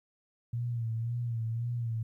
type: tone with vibrato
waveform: sine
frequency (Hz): 116.54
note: A#2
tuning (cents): 0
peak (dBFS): -30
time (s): 0.53-2.03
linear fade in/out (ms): 5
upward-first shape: sine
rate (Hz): 1.9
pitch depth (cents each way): 60
effects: 12-bit